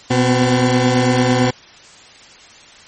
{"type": "tone pair together", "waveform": "20% pulse", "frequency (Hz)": [122.87, 254.7], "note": ["B2", "C4"], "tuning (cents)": [-8, -46], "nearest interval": "octave + minor second", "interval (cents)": 1262, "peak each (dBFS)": -10, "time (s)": [0.1, 1.51], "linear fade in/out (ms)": 10, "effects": ["white hiss -42 dBFS RMS until 2.87 s", "MP3 32 kbps"]}